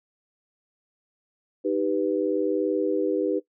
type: chord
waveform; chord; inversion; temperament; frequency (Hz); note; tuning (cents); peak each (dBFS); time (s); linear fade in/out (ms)
sine; Eb augmented; none; equal; 311.1 / 392 / 493.9; Eb4 / G4 / B4; 0 / 0 / 0; -26; 1.64-3.4; 20
effects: noise-tail reverb RT60 0.1 s tail -17 dB re dry